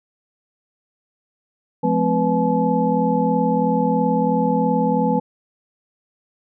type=tone cluster; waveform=sine; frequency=175.3 / 213.8 / 256.8 / 494.8 / 858 Hz; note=F3 / A3 / C4 / B4 / A5; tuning=+7 / -49 / -32 / +3 / -44 cents; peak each=-22 dBFS; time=1.83-5.2 s; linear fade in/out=10 ms; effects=none